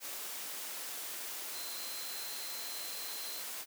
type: tone in noise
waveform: sine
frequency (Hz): 4099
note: C8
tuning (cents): -36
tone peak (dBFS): -46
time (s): 1.51-3.44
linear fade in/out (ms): 50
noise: white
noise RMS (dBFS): -42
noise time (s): 0-3.66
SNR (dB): -7
effects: high-pass 300 Hz 12 dB/octave